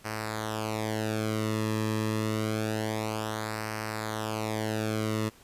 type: tone with flanger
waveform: sawtooth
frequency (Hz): 108.9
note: A2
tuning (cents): -17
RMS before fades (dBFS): -31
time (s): 0.04-5.3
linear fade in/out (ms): 20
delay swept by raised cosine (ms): 0.28 to 1.38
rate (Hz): 0.27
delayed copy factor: -0.75
effects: pink hiss -56 dBFS RMS until 5.43 s + resampled to 32000 Hz